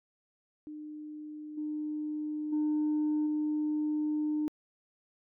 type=tone with level steps; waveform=sine; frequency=302.8 Hz; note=D#4; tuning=47 cents flat; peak=-40 / -32 / -25 / -27 dBFS; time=0.67-4.48 s; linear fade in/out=0 ms; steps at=1.57 / 2.52 / 3.26 s; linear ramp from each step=10 ms; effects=tanh soft clip ceiling -24 dBFS